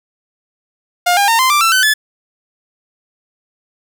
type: tone with pitch steps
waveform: sawtooth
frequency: 709 / 805.1 / 914.2 / 1038 / 1178.7 / 1338.4 / 1519.8 / 1725.7 Hz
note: F5 / G5 / A#5 / C6 / D6 / E6 / F#6 / A6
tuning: +26 / +46 / -34 / -14 / +6 / +26 / +46 / -34 cents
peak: -6 dBFS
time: 1.06-1.94 s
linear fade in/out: 10 ms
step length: 110 ms
effects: none